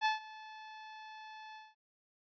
sawtooth tone with ADSR envelope, 868 Hz, A5, 24 cents flat, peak -23 dBFS, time 0.01-1.75 s, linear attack 42 ms, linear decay 140 ms, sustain -21 dB, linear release 200 ms, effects resampled to 11025 Hz

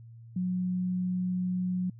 sine tone, 182.2 Hz, F#3, 26 cents flat, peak -27 dBFS, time 0.36-1.9 s, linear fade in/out 5 ms, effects added 115 Hz sine -46 dBFS peak until 1.99 s

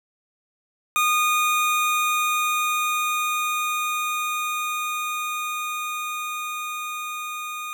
25% pulse tone with level ramp, 1228 Hz, D#6, 23 cents flat, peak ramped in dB -14 to -26 dBFS, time 0.96-7.73 s, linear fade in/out 0 ms, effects none

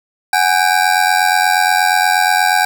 25% pulse ring-modulated tone, 784 Hz, G5, in tune, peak -4 dBFS, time 0.33-2.65 s, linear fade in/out 0 ms, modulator 44.2 Hz, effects 7-bit

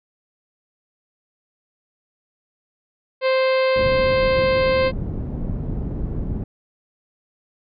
harmonic tone, 523.3 Hz, C5, in tune, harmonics 1 / 2 / 3 / 4 / 5 / 6 / 7 / 8 / 9, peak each -16 / -26 / -31 / -28 / -31 / -36 / -39 / -35 / -39 dBFS, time 3.21-4.92 s, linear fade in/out 50 ms
pink low-pass noise, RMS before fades -26 dBFS, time 3.76-6.44 s, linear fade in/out 2 ms, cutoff 290 Hz, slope 12 dB/octave
effects none

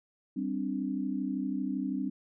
sine chord, G suspended fourth, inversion none, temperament just, 196 / 261.3 / 294 Hz, G3 / C4 / D4, 0 / -2 / +2 cents, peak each -35 / -33 / -35 dBFS, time 0.36-2.1 s, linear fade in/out 10 ms, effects none

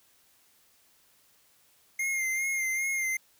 square tone with vibrato, 2117 Hz, C7, 20 cents sharp, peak -28 dBFS, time 1.99-3.17 s, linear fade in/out 5 ms, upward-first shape sine, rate 2.5 Hz, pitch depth 38 cents each way, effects white hiss -64 dBFS RMS until 3.39 s

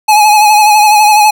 square tone with vibrato, 845 Hz, G#5, 30 cents sharp, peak -4 dBFS, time 0.08-1.31 s, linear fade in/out 10 ms, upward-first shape sine, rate 12 Hz, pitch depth 39 cents each way, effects none

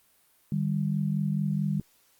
sine tone pair together, 152.6 / 197.18 Hz, D#3 / G3, -33 / +10 cents, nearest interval major third, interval 443 cents, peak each -27 / -28 dBFS, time 0.52-1.8 s, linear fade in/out 2 ms, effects white hiss -64 dBFS RMS until 2.19 s + Opus 32 kbps

